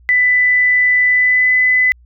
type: tone with pitch glide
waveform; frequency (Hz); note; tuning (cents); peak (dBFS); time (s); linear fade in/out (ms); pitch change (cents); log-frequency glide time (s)
sine; 1992 to 2008; B6 to B6; +14 to +28; -9; 0.09-1.92; 0; +14; 1.08-1.52
effects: added 60 Hz sine -43 dBFS peak until 2.05 s